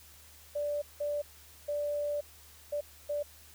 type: tone bursts at uneven times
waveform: sine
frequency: 585 Hz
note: D5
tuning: 7 cents flat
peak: -30 dBFS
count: 5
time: 0.55-0.82 / 1-1.22 / 1.68-2.21 / 2.72-2.81 / 3.09-3.23 s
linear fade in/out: 10 ms
effects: added 75 Hz sine -59 dBFS peak until 3.54 s + white hiss -56 dBFS RMS until 3.54 s